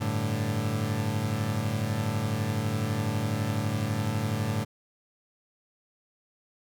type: chord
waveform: 30% pulse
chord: G suspended second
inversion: none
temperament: equal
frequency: 98 / 110 / 146.83 Hz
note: G2 / A2 / D3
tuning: 0 / 0 / 0 cents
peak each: -30 / -26 / -31 dBFS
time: 0-4.65 s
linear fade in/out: 20 ms
effects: none